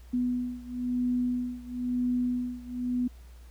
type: beating tone pair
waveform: sine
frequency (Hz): 246.9 / 247.9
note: B3 / B3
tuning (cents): 0 / +7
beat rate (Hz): 1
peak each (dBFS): -29 / -31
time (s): 0.13-3.08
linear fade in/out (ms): 10
effects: added 60 Hz sine -46 dBFS peak until 3.5 s + pink hiss -61 dBFS RMS until 3.5 s